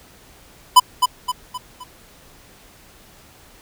square tone with echo, 1000 Hz, B5, 21 cents sharp, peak -5 dBFS, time 0.76-0.8 s, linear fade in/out 10 ms, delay 260 ms, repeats 4, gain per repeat -7 dB, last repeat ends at 1.84 s, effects pink hiss -48 dBFS RMS until 3.61 s

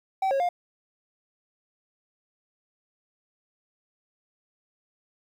triangle tone with pitch steps, 768 / 546 / 707 Hz, G5 / C#5 / F5, -36 / -26 / +21 cents, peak -20 dBFS, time 0.22-0.49 s, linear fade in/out 5 ms, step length 90 ms, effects 10-bit

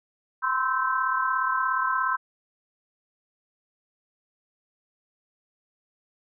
sine tone cluster, 1018 / 1055 / 1310 / 1550 Hz, C6 / C6 / E6 / G6, -48 / +14 / -11 / -20 cents, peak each -28 dBFS, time 0.42-2.17 s, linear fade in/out 20 ms, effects none

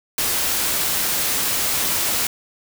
white noise, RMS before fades -21 dBFS, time 0.18-2.27 s, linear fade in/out 2 ms, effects none

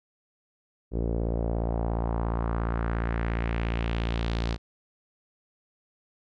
sawtooth tone with low-pass filter sweep, 57.1 Hz, A#1, 35 cents flat, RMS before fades -28 dBFS, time 0.91-4.58 s, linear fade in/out 50 ms, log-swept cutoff 420 to 4600 Hz, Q 2, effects none

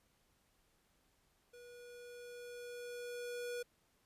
square tone with level ramp, 484.5 Hz, B4, 33 cents flat, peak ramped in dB -55 to -40 dBFS, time 1.53-3.63 s, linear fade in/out 10 ms, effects pink hiss -75 dBFS RMS until 4.05 s + resampled to 32000 Hz

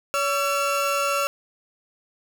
30% pulse tone pair together, 566 / 1351.2 Hz, C#5 / E6, +36 / +42 cents, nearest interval octave + minor third, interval 1506 cents, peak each -22 / -21 dBFS, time 0.14-1.27 s, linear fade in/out 0 ms, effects none

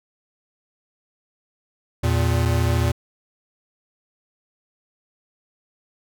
square tone pair together, 82.41 / 116.55 Hz, E2 / A#2, 0 / 0 cents, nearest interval tritone, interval 600 cents, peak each -21 dBFS, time 2.03-2.92 s, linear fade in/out 10 ms, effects none

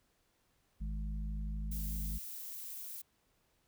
harmonic tone, 52.3 Hz, G#1, 13 cents sharp, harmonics 1 / 3 / 4, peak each -36 / -46 / -48 dBFS, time 0.8-2.19 s, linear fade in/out 20 ms
violet noise, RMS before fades -45 dBFS, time 1.71-3.02 s, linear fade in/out 10 ms
effects pink hiss -75 dBFS RMS until 3.67 s

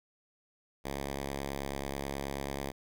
5% pulse tone, 69.3 Hz, C#2, in tune, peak -24 dBFS, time 0.84-2.72 s, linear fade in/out 20 ms, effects none

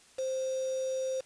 sine tone with quantisation, 523.3 Hz, C5, in tune, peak -30 dBFS, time 0.18-1.21 s, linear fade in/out 10 ms, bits 7, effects white hiss -59 dBFS RMS until 1.25 s + resampled to 22050 Hz

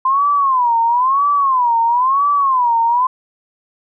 sine tone with vibrato, 1030 Hz, C6, 28 cents flat, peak -11 dBFS, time 0.05-3.07 s, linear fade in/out 5 ms, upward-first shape sine, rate 1 Hz, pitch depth 200 cents each way, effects none

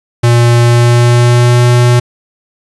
square tone with pitch glide, 119.1 to 121.74 Hz, A#2 to B2, +38 to -24 cents, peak -5 dBFS, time 0.23-2 s, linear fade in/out 10 ms, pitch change +38 cents, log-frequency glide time 0.61-1.64 s, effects resampled to 24000 Hz + 7-bit

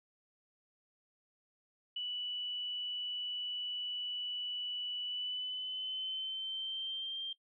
sine tone with pitch glide, 2960 to 3172 Hz, F#7 to G7, 0 to +20 cents, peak -36 dBFS, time 1.96-7.33 s, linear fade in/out 5 ms, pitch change +120 cents, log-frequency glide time 5.04-7.18 s, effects noise-tail reverb RT60 0.1 s tail -19 dB re dry

